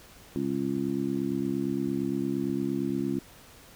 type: harmonic tone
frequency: 68.7 Hz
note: C#2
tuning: 15 cents flat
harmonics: 2 / 3 / 4 / 5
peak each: -37 / -32 / -30 / -32 dBFS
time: 0.36-3.19 s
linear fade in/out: 0 ms
effects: pink hiss -52 dBFS RMS until 3.75 s